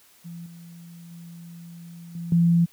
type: tone with level steps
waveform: sine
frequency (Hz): 169.9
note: F3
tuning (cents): -47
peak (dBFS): -35 / -41 / -39 / -30 / -15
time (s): 0.24-2.66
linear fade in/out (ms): 20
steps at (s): 0.46 / 1.11 / 2.15 / 2.32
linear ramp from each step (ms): 2
effects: white hiss -56 dBFS RMS until 2.72 s + high-pass 60 Hz 12 dB/octave